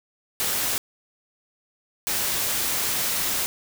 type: noise bursts at uneven times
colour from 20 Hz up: white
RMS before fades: -25 dBFS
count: 2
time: 0.4-0.78 / 2.07-3.46 s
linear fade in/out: 0 ms
effects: none